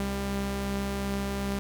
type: tone pair together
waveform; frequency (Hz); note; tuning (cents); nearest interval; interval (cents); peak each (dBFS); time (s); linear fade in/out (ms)
sawtooth; 65.41 / 198.86; C2 / G3; 0 / +25; octave + perfect fifth; 1925; -30 / -26; 0-1.59; 0
effects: none